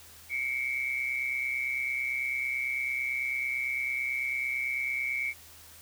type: tone pair together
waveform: sine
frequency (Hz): 2171 / 2300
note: C#7 / D7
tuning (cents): -37 / -37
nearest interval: minor second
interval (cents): 100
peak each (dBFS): -32 / -31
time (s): 0.29-5.34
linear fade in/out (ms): 50
effects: added 81 Hz sine -59 dBFS peak until 5.81 s + white hiss -52 dBFS RMS until 5.81 s